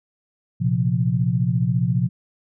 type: chord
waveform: sine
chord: Bb suspended second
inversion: none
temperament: just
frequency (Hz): 116.54 / 131.11 / 174.81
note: Bb2 / C3 / F3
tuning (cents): 0 / +4 / +2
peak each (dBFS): -22 / -21 / -22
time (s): 0.6-2.09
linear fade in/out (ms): 20
effects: none